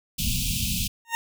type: band-stop noise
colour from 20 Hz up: pink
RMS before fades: -26 dBFS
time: 0.18-0.88 s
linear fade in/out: 10 ms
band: 250 to 2500 Hz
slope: 96 dB/octave
type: tone with exponential growth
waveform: 20% pulse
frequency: 923 Hz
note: A#5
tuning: 17 cents flat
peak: -15 dBFS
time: 1.05-1.15 s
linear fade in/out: 0 ms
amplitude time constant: 20 ms
effects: none